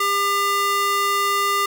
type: tone with high-pass filter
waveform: square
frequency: 400.5 Hz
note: G4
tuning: 37 cents sharp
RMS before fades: -20 dBFS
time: 0-1.66 s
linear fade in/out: 5 ms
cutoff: 960 Hz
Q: 1.8
effects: none